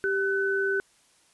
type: tone pair together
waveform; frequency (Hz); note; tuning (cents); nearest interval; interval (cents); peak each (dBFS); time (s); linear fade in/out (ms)
sine; 392 / 1505.9; G4 / F#6; 0 / +30; octave + major seventh; 2330; -26; 0.04-0.8; 0
effects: white hiss -62 dBFS RMS until 1.33 s + resampled to 24000 Hz